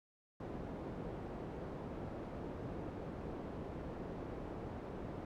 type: low-pass noise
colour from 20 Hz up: white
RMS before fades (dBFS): -45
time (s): 0.4-5.25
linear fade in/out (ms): 2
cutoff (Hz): 460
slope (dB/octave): 12
effects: none